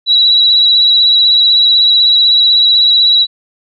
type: tone with vibrato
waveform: sine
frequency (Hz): 3906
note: B7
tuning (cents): -20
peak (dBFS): -5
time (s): 0.06-3.27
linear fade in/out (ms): 50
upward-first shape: sine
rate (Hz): 16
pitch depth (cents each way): 25
effects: none